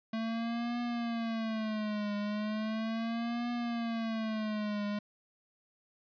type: tone with vibrato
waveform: square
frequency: 222.3 Hz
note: A3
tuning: 18 cents sharp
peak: -33 dBFS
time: 0.13-4.99 s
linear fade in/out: 5 ms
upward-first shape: triangle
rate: 0.37 Hz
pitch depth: 140 cents each way
effects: resampled to 11025 Hz